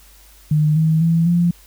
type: tone with pitch steps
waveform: sine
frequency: 152.1 / 158.74 / 165.67 / 172.91 Hz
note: D#3 / D#3 / E3 / F3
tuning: -39 / +35 / +9 / -17 cents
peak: -12 dBFS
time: 0.51-1.51 s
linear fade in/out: 5 ms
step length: 250 ms
effects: added 50 Hz sine -47 dBFS peak until 1.66 s + white hiss -49 dBFS RMS until 1.66 s